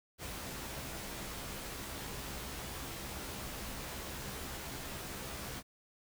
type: noise with comb filter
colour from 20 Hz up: pink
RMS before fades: -43 dBFS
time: 0.18-5.63 s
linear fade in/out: 50 ms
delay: 15 ms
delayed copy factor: +0.55
effects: none